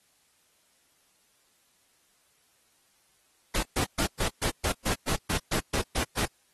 pink noise bursts, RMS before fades -28 dBFS, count 13, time 3.54-6.257 s, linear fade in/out 10 ms, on 89 ms, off 130 ms, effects white hiss -67 dBFS RMS until 6.53 s + AAC 32 kbps

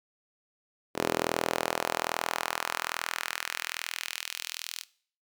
sawtooth tone with high-pass filter sweep, 41.2 Hz, E1, in tune, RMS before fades -33 dBFS, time 0.94-4.85 s, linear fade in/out 50 ms, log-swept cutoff 370 to 3900 Hz, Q 1.2, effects noise-tail reverb RT60 0.5 s tail -19 dB re dry

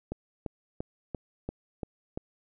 click train, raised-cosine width 2 ms, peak -20 dBFS, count 7, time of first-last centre 0.12-2.175 s, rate 2.92 Hz, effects none

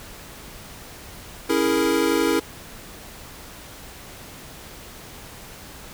square chord, A# half-diminished seventh, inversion first, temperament equal, 277.2 / 329.6 / 415.3 / 466.2 Hz, C#4 / E4 / G#4 / A#4, 0 / 0 / 0 / 0 cents, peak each -26 / -23 / -25 / -25 dBFS, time 1.49-2.4 s, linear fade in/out 10 ms, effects pink hiss -41 dBFS RMS until 5.93 s

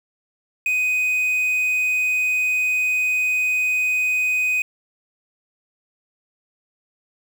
triangle tone, 2500 Hz, D#7, 8 cents sharp, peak -16 dBFS, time 0.66-4.62 s, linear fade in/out 2 ms, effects 7-bit

